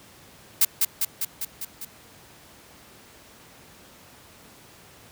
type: noise with echo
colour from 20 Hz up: blue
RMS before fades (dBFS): -17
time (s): 0.61-0.65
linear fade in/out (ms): 5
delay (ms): 200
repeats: 6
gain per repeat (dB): -3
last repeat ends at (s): 1.85
effects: pink hiss -50 dBFS RMS until 5.11 s + high-pass 80 Hz 12 dB/octave